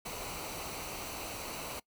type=noise with comb filter; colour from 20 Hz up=pink; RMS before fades=-41 dBFS; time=0.05-1.8 s; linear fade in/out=10 ms; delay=0.58 ms; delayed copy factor=-0.55; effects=noise-tail reverb RT60 0.1 s tail -22 dB re dry